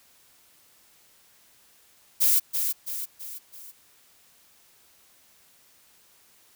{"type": "noise with echo", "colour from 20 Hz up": "violet", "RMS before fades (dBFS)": -20, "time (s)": [2.2, 2.4], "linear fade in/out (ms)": 20, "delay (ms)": 330, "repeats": 4, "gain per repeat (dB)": -6, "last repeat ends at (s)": 3.72, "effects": ["white hiss -59 dBFS RMS until 6.55 s"]}